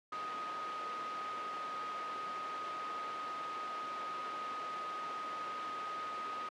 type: tone in noise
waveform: sine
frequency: 1249 Hz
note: D#6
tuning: 6 cents sharp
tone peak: -39 dBFS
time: 0.12-6.49 s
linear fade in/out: 5 ms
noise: pink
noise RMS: -43 dBFS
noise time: 0.12-6.49 s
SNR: +1 dB
effects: high-pass 400 Hz 12 dB/octave + low-pass 3000 Hz 12 dB/octave